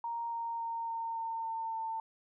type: tone with pitch steps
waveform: sine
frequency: 932 / 926.1 / 920.2 / 914.4 / 908.6 / 902.9 / 897.1 Hz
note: A#5 / A#5 / A#5 / A#5 / A#5 / A5 / A5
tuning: -1 / -12 / -23 / -34 / -45 / +44 / +33 cents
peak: -34 dBFS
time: 0.04-2 s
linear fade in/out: 2 ms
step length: 280 ms
effects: none